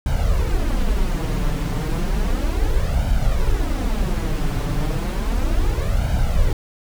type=noise with flanger; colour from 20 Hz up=brown; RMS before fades=-19 dBFS; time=0.06-6.53 s; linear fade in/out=2 ms; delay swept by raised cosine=1.3 to 6.9 ms; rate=0.33 Hz; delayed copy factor=+0.7; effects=none